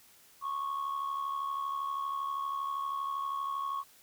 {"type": "tone with amplitude modulation", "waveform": "sine", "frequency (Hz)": 1103, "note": "C#6", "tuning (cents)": -9, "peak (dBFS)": -27, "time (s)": [0.41, 3.84], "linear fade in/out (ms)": 50, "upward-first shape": "sine", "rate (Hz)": 72.6, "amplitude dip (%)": 70, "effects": ["tanh soft clip ceiling -29 dBFS", "white hiss -60 dBFS RMS until 4.02 s"]}